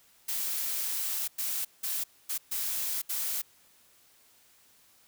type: noise bursts at uneven times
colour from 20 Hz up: blue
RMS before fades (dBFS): -32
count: 6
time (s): 0.28-1.28 / 1.38-1.65 / 1.83-2.04 / 2.29-2.38 / 2.51-3.02 / 3.09-3.42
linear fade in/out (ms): 10
effects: white hiss -62 dBFS RMS until 5.07 s